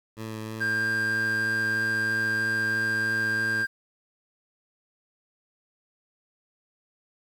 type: tone with vibrato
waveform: 15% pulse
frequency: 110 Hz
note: A2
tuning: in tune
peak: -27 dBFS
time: 0.16-3.66 s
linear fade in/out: 50 ms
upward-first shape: sine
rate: 3.1 Hz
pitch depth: 13 cents each way
type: tone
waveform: triangle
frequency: 1594 Hz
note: G6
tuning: 28 cents sharp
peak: -22 dBFS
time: 0.6-3.67 s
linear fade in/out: 20 ms
effects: 9-bit